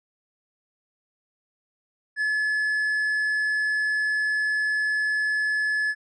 triangle tone, 1715 Hz, A6, 45 cents flat, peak -20 dBFS, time 2.16-5.95 s, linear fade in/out 50 ms, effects resampled to 24000 Hz

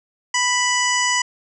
harmonic tone, 987.8 Hz, B5, in tune, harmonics 1 / 2 / 3 / 5 / 6 / 7 / 8, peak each -22 / -21 / -25 / -28 / -26 / -26 / -30 dBFS, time 0.34-1.22 s, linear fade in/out 5 ms, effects none

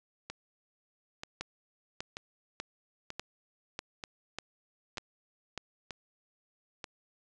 two click trains, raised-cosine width 0.2 ms, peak -19 / -22 dBFS, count 8 / 8, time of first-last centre 1.41-5.577 / 0.3-6.842 s, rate 1.68 / 1.07 Hz, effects resampled to 22050 Hz

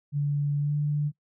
sine tone with pitch glide, 144.5 to 147.45 Hz, D3 to D3, -28 to +7 cents, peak -23 dBFS, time 0.12-1.12 s, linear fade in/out 50 ms, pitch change +35 cents, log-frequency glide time 0.59-0.74 s, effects noise-tail reverb RT60 0.1 s tail -22 dB re dry

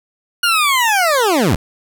20% pulse linear sweep, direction down, 1446 to 56.8 Hz, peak -7 dBFS, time 0.43-1.56 s, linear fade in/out 5 ms, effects none

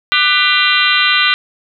harmonic tone with a mistuned harmonic, 397.6 Hz, G4, 25 cents sharp, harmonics 3 / 4 / 5 / 6 / 7 / 8 / 9 / 10, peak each -18 / -17 / -17 / -19 / -17 / -18 / -21 / -18 dBFS, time 0.12-1.34 s, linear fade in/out 0 ms, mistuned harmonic 4, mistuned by -110 cents, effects none

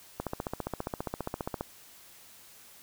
click train, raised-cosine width 1 ms, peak -18 dBFS, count 22, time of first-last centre 0.2-1.609 s, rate 14.9 Hz, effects white hiss -54 dBFS RMS until 2.82 s

